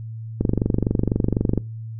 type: click train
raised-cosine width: 3 ms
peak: -6 dBFS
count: 29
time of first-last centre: 0.41-1.577 s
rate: 24 Hz
effects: noise-tail reverb RT60 0.3 s tail -23 dB re dry + added 112 Hz sine -30 dBFS peak until 1.99 s